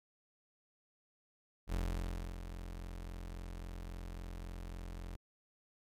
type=tone with ADSR envelope; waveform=35% pulse; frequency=43.65 Hz; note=F1; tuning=in tune; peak=-31 dBFS; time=1.67-5.16 s; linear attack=64 ms; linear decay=620 ms; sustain=-10 dB; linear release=4 ms; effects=MP3 96 kbps